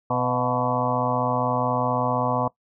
harmonic tone with a mistuned harmonic, 125 Hz, B2, 21 cents sharp, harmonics 1 / 2 / 4 / 5 / 6 / 7 / 8 / 9, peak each -29 / -29 / -29 / -29 / -29 / -29 / -29 / -29 dBFS, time 0.1-2.48 s, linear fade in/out 5 ms, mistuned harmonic 6, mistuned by -69 cents, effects noise-tail reverb RT60 0.1 s tail -20 dB re dry

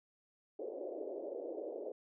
white band-pass noise, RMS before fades -43 dBFS, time 0.59-1.92 s, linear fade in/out 5 ms, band 330 to 590 Hz, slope 48 dB/octave, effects none

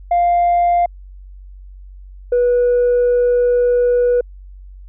sine tone pair in turn, 698.5 / 487.8 Hz, F5 / B4, 0 / -21 cents, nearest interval tritone, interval 621 cents, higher first, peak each -9 dBFS, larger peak neither, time 0.11-0.86 / 2.32-4.21 s, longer second, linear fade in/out 5 ms, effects tanh soft clip ceiling -9 dBFS + added 47 Hz sine -34 dBFS peak until 4.88 s

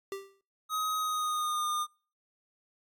square tone with exponential decay, 392 Hz, G4, in tune, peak -33 dBFS, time 0.12-0.41 s, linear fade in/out 1 ms, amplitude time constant 61 ms
square tone with pitch glide, 1262 to 1214.1 Hz, D#6 to D#6, +24 to -43 cents, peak -30 dBFS, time 0.69-1.87 s, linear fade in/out 50 ms, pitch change -67 cents, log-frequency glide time 0.96-1.65 s
effects noise-tail reverb RT60 0.4 s tail -25 dB re dry + AAC 64 kbps

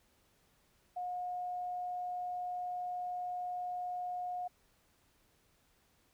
sine tone, 720 Hz, F#5, 47 cents flat, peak -36 dBFS, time 0.96-4.48 s, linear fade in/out 10 ms, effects pink hiss -71 dBFS RMS until 6.13 s

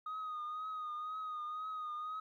sine tone with vibrato, 1244.5 Hz, D#6, in tune, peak -37 dBFS, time 0.06-2.2 s, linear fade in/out 5 ms, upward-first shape triangle, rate 2 Hz, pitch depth 48 cents each way, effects tanh soft clip ceiling -37 dBFS + 13-bit

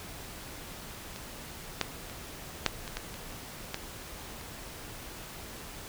clicks, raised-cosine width 0.2 ms, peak -24 / -9 / -27 / -6 / -21 / -16 / -25 / -29 / -15 / -29 dBFS, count 10, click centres 1.161 / 1.813 / 2.098 / 2.663 / 2.878 / 2.97 / 3.142 / 3.324 / 3.744 / 4.412 s, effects pink hiss -44 dBFS RMS until 5.88 s

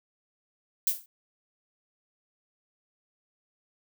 violet noise with exponential decay, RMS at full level -21 dBFS, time 0.87-1.06 s, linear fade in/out 2 ms, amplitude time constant 41 ms, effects none

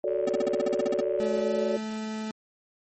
sine chord, D major seventh, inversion first, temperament equal with one note detuned, 370 / 440 / 562.1 / 587.3 Hz, F#4 / A4 / C#5 / D5, 0 / 0 / +24 / 0 cents, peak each -30 dBFS, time 0.04-1.77 s, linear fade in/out 2 ms
click train, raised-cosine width 0.5 ms, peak -33 dBFS, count 101, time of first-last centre 0.08-1.417 s, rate 74.8 Hz
square tone bursts, 254.3 Hz, C4, 49 cents flat, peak -27 dBFS, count 12, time 0.27-1.006 s, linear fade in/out 5 ms, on 21 ms, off 44 ms
40% pulse tone with pitch glide, 215.2 to 217.6 Hz, A3 to A3, -38 to -19 cents, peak -30 dBFS, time 1.2-2.31 s, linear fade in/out 0 ms, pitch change +19 cents, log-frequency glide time 1.32-1.77 s
effects MP3 32 kbps

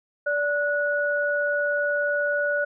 sine tone pair together, 581.4 / 1465 Hz, D5 / F#6, -18 / -18 cents, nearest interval octave + major third, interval 1600 cents, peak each -24 / -24 dBFS, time 0.26-2.65 s, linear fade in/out 10 ms, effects none

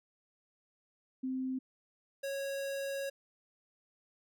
sine / square tone pair in turn, 260 / 550.9 Hz, C4 / C#5, -11 / -11 cents, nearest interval octave + minor second, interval 1300 cents, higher second, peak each -33 / -36 dBFS, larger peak first, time 1.23-1.59 / 2.23-3.1 s, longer second, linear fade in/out 10 ms, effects none

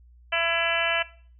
harmonic tone, 334.5 Hz, E4, 25 cents sharp, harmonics 2 / 3 / 4 / 5 / 6 / 7 / 8 / 9, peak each -29 / -35 / -32 / -29 / -33 / -29 / -29 / -30 dBFS, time 0.32-1.03 s, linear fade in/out 10 ms, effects noise-tail reverb RT60 0.5 s tail -20 dB re dry + added 60 Hz sine -50 dBFS peak until 1.39 s

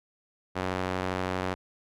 sawtooth tone with band-pass filter, 92.5 Hz, F#2, in tune, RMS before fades -31 dBFS, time 0.55-1.55 s, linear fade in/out 20 ms, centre 1000 Hz, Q 0.5, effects none

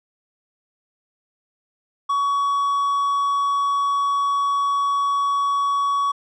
triangle tone, 1125 Hz, C#6, 25 cents sharp, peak -16 dBFS, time 2.09-6.12 s, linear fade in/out 10 ms, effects resampled to 22050 Hz

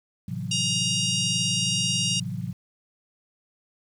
sine chord, F# half-diminished seventh, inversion first, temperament just, 111 / 133.2 / 166.5 / 185 Hz, A2 / C3 / E3 / F#3, +16 / +31 / +18 / 0 cents, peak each -34 dBFS, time 0.28-2.53 s, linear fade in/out 5 ms
harmonic tone, 942 Hz, A#5, 18 cents sharp, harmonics 3 / 4 / 5 / 6 / 7 / 8 / 9 / 10, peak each -26 / -33 / -33 / -30 / -35 / -37 / -38 / -37 dBFS, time 0.51-2.2 s, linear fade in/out 5 ms
effects 9-bit

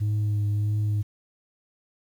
sine tone with vibrato, 104.4 Hz, G#2, 10 cents sharp, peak -19 dBFS, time 0-1.03 s, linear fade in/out 20 ms, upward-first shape triangle, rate 1.6 Hz, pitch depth 24 cents each way, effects tanh soft clip ceiling -21 dBFS + 9-bit

